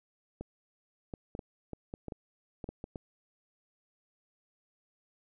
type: clicks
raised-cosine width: 2 ms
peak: -26 dBFS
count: 12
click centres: 0.41 / 1.138 / 1.351 / 1.392 / 1.733 / 1.939 / 2.083 / 2.122 / 2.642 / 2.69 / 2.841 / 2.958 s
effects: none